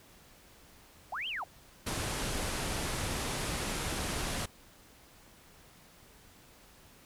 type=linear two-way sweep; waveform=sine; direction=up then down; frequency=622.3 to 3241 to 622.3 Hz; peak=-34 dBFS; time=1.12-1.44 s; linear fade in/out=5 ms; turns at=1.28 s
type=low-pass noise; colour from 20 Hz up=pink; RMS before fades=-35 dBFS; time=1.86-4.46 s; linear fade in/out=10 ms; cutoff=12000 Hz; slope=96 dB/octave
effects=pink hiss -58 dBFS RMS until 7.05 s